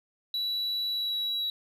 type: tone with pitch glide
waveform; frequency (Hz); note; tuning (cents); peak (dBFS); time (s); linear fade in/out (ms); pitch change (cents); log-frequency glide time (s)
sine; 3931 to 3899; B7 to B7; -9 to -23; -25; 0.34-1.5; 2; -14; 0.9-1.17
effects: tanh soft clip ceiling -27 dBFS + 11-bit